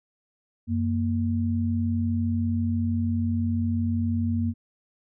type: tone pair together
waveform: sine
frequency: 92.85 / 233.1 Hz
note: F#2 / A#3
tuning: +7 / 0 cents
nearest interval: octave + major third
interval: 1593 cents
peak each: -25 dBFS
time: 0.67-4.54 s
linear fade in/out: 50 ms
effects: none